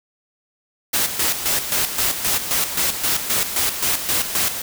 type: noise with tremolo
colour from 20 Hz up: white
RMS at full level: -19 dBFS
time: 0.93-4.62 s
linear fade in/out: 10 ms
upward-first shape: square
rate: 3.8 Hz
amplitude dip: 60%
effects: none